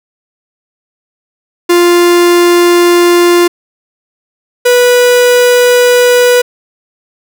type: tone pair in turn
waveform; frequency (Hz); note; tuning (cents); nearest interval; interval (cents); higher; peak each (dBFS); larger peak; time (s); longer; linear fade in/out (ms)
45% pulse; 349.2 / 490.8; F4 / B4; 0 / -11; tritone; 589; second; -4; neither; 1.69-3.48 / 4.65-6.42; first; 10
effects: none